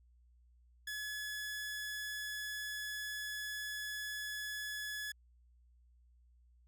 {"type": "tone", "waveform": "sawtooth", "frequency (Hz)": 1702, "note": "G#6", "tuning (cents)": 42, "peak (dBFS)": -36, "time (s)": [0.87, 5.12], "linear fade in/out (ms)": 5, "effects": ["added 60 Hz sine -63 dBFS peak until 6.67 s"]}